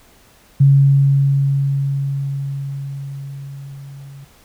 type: tone with level ramp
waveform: sine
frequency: 138.59 Hz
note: C#3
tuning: in tune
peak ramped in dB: -6 to -34 dBFS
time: 0.6-4.25 s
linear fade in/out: 10 ms
effects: pink hiss -50 dBFS RMS until 4.44 s